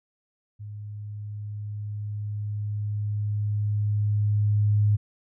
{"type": "tone with level ramp", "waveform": "sine", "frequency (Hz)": 104.3, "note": "G#2", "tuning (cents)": 8, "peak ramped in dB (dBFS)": [-35, -17], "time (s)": [0.59, 4.97], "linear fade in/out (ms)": 20, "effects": []}